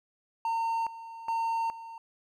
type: tone with tremolo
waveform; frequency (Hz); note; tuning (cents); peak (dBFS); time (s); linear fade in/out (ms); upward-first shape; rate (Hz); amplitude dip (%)
triangle; 912; A#5; -38; -25; 0.45-1.98; 2; square; 1.2; 80
effects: none